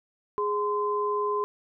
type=tone pair together; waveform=sine; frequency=415.3 / 1030.3 Hz; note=G#4 / C6; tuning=0 / -27 cents; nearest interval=octave + major third; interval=1573 cents; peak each=-27 dBFS; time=0.38-1.44 s; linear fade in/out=0 ms; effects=none